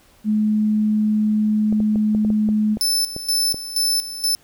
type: tone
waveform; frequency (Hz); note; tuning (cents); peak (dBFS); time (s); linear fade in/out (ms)
sine; 213.4; G#3; +47; -15; 0.24-2.78; 50
type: clicks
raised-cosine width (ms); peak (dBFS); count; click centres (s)
2; -16; 10; 1.726 / 1.803 / 1.958 / 2.149 / 2.249 / 2.303 / 2.489 / 2.771 / 3.164 / 3.544
type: tone with tremolo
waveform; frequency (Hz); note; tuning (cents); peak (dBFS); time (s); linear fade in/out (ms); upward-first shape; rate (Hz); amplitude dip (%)
sawtooth; 5274; E8; 0; -14; 2.81-4.35; 0; square; 2.1; 75
effects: pink hiss -54 dBFS RMS until 4.43 s